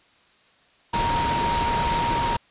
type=tone in noise; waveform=sine; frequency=936 Hz; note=A#5; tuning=7 cents sharp; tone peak=-22 dBFS; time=0.93-2.37 s; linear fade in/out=10 ms; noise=pink; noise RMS=-26 dBFS; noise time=0.93-2.37 s; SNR=+1 dB; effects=white hiss -58 dBFS RMS until 2.5 s + resampled to 8000 Hz